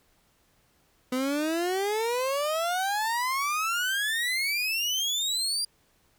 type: exponential sweep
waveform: 30% pulse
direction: up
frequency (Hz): 250 to 4835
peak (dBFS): -23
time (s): 1.12-5.65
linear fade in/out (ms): 5
effects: pink hiss -66 dBFS RMS until 6.18 s